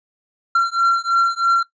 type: beating tone pair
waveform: triangle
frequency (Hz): 1366 / 1369.1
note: F6 / F6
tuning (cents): -39 / -35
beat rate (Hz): 3.1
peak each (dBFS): -15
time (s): 0.55-1.63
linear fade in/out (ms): 5
effects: noise-tail reverb RT60 0.1 s tail -18 dB re dry + resampled to 16000 Hz